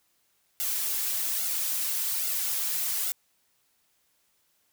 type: noise with flanger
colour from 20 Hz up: blue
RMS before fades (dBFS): -29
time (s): 0.6-3.12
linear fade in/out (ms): 0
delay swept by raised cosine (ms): 1.4 to 5.9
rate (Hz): 1.2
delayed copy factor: +0.9
effects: white hiss -70 dBFS RMS until 4.72 s